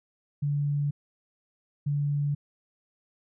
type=tone pair in turn; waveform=sine; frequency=144.4 / 144.4 Hz; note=D3 / D3; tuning=-29 / -29 cents; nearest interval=unison; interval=0 cents; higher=neither; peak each=-24 / -24 dBFS; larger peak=neither; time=0.42-0.91 / 1.86-2.35 s; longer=neither; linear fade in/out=10 ms; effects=none